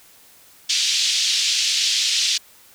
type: band-pass noise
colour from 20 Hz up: pink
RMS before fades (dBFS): -20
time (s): 0.69-2.38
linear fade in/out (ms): 10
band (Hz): 3100 to 6200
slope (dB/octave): 24
effects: white hiss -50 dBFS RMS until 2.74 s